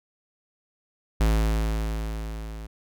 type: tone with level ramp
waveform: square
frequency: 54.3 Hz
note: A1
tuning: 22 cents flat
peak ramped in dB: -18 to -36 dBFS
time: 1.2-2.67 s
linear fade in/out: 10 ms
effects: none